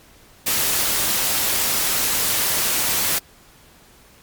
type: noise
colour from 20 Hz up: white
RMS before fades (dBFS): -20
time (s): 0.46-3.19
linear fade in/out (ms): 10
effects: pink hiss -50 dBFS RMS until 4.22 s + MP3 96 kbps